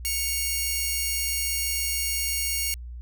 5% pulse tone pair together, 2217 / 2810 Hz, C#7 / F7, 0 / +10 cents, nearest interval major third, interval 410 cents, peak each -17 / -20 dBFS, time 0.05-2.74 s, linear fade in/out 0 ms, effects added 60 Hz sine -35 dBFS peak until 3.01 s

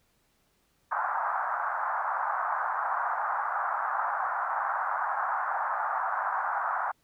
pink band-pass noise, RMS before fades -30 dBFS, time 0.91-6.92 s, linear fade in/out 10 ms, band 740 to 1500 Hz, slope 48 dB/octave, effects pink hiss -70 dBFS RMS until 7.03 s

